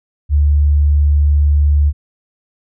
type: tone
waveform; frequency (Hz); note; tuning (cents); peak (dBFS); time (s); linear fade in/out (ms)
sine; 73.1; D2; -7; -8; 0.29-1.93; 50
effects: none